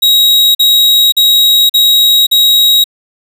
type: tone bursts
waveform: 45% pulse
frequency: 3812 Hz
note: A#7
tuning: 38 cents sharp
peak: -5 dBFS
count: 5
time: 0.02-2.842 s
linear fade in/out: 10 ms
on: 530 ms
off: 43 ms
effects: none